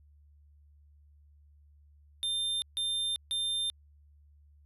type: tone bursts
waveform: square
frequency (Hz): 3600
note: A7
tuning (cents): +39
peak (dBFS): -30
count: 3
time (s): 2.23-3.7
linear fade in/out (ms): 0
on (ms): 390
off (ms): 150
effects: added 73 Hz sine -57 dBFS peak until 4.65 s + resampled to 32000 Hz